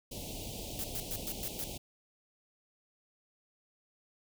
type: band-stop noise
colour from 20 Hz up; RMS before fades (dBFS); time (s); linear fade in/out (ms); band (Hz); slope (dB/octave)
pink; -42; 0.11-1.78; 10; 800 to 2600; 48
type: noise bursts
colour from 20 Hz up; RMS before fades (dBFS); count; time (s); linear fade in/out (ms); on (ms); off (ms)
blue; -38; 6; 0.79-1.64; 0; 50; 110
effects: none